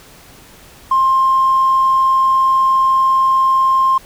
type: tone with tanh clipping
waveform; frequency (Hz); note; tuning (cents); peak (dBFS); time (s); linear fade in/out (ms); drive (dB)
triangle; 1058; C6; +19; -9; 0.91-3.98; 5; 1
effects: pink hiss -42 dBFS RMS until 4.05 s